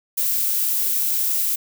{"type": "noise", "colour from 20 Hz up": "violet", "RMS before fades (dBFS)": -21, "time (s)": [0.17, 1.56], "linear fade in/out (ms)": 10, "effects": []}